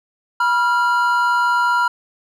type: tone pair together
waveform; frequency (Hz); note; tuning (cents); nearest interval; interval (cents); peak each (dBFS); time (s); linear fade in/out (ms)
triangle; 972.7 / 1388; B5 / F6; -27 / -11; tritone; 616; -15; 0.4-1.88; 5
effects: none